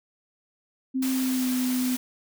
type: tone with pitch glide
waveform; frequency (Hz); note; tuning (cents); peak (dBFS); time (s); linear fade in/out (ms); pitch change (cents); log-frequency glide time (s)
sine; 261.6 to 253; C4 to B3; 0 to +42; -23; 0.94-1.97; 20; -58; 1.13-1.53
type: high-pass noise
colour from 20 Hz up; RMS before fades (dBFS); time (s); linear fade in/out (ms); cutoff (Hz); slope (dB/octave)
white; -34; 1.02-1.97; 5; 420; 12
effects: none